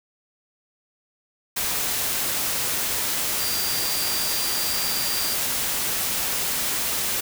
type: tone in noise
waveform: sine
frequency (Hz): 4738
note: D8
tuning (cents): +14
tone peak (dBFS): -29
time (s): 3.39-5.35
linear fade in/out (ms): 10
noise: white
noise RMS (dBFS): -25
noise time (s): 1.56-7.21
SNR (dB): -7
effects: none